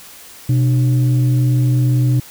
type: tone pair together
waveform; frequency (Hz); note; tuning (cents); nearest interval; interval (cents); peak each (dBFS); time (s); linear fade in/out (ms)
sine; 126.17 / 300.8; B2 / D4; +37 / +42; octave + minor third; 1505; -10 / -21; 0.49-2.2; 5
effects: tanh soft clip ceiling -7 dBFS + white hiss -39 dBFS RMS until 2.3 s